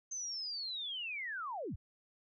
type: linear sweep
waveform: sine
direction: down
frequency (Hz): 6300 to 38.89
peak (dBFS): -38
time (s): 0.11-1.76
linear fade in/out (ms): 10
effects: none